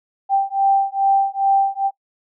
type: beating tone pair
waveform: sine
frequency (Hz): 784 / 786.4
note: G5 / G5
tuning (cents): 0 / +5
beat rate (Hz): 2.4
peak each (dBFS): -17 / -17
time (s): 0.29-1.91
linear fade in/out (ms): 50
effects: noise-tail reverb RT60 0.1 s tail -20 dB re dry